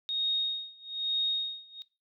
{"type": "tone with tremolo", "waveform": "sine", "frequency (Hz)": 3729, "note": "A#7", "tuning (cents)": 0, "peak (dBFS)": -25, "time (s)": [0.09, 1.82], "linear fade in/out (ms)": 0, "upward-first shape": "sine", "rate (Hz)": 1.1, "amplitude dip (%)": 95, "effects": ["noise-tail reverb RT60 0.3 s tail -22 dB re dry"]}